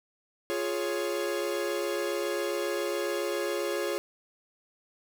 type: chord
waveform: 45% pulse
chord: Db major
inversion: first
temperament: equal with one note detuned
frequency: 349.2 / 416.5 / 554.4 Hz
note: F4 / Ab4 / Db5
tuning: 0 / +5 / 0 cents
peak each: -33 dBFS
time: 0.5-3.98 s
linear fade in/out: 0 ms
effects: none